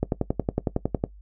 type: click train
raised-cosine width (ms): 2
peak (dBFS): -9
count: 12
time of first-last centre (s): 0.03-1.039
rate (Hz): 10.9
effects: noise-tail reverb RT60 0.1 s tail -17 dB re dry + added 50 Hz sine -44 dBFS peak until 1.21 s